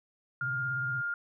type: tone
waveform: sine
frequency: 1409 Hz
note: F6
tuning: 15 cents sharp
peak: -30 dBFS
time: 0.41-1.14 s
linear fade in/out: 2 ms
type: tone with vibrato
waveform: sine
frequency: 130.81 Hz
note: C3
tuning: in tune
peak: -37 dBFS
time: 0.41-1.02 s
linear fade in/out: 20 ms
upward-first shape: sine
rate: 17 Hz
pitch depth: 120 cents each way
effects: none

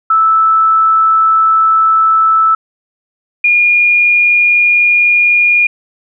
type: tone pair in turn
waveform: sine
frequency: 1314 / 2428 Hz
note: E6 / D#7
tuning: -6 / -43 cents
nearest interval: major seventh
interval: 1063 cents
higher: second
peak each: -6 dBFS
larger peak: neither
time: 0.1-2.55 / 3.44-5.67 s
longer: first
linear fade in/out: 5 ms
effects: none

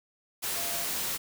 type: tone in noise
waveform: sine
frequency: 685 Hz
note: F5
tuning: 34 cents flat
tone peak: -41 dBFS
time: 0.55-0.85 s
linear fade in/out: 20 ms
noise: white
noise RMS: -32 dBFS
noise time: 0.42-1.18 s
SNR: -12 dB
effects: none

